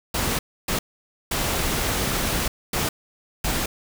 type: noise bursts at uneven times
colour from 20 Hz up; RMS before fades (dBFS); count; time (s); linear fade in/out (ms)
pink; -24; 5; 0.14-0.39 / 0.68-0.79 / 1.31-2.48 / 2.73-2.89 / 3.44-3.66; 5
effects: none